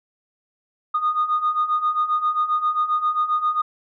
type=beating tone pair; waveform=sine; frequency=1226 / 1233.5 Hz; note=D#6 / D#6; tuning=-26 / -15 cents; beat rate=7.5 Hz; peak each=-23 / -19 dBFS; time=0.94-3.62 s; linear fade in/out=10 ms; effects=tanh soft clip ceiling -13 dBFS